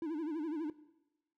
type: tone with vibrato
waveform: triangle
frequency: 314 Hz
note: D#4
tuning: 16 cents sharp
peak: -33 dBFS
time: 0.02-0.7 s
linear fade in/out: 2 ms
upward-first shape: sine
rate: 12 Hz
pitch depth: 130 cents each way
effects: noise-tail reverb RT60 1.0 s tail -17 dB re dry